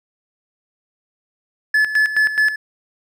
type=tone with tremolo; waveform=triangle; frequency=1724 Hz; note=A6; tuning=36 cents flat; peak=-10 dBFS; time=1.74-2.56 s; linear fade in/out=5 ms; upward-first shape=square; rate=4.7 Hz; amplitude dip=70%; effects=none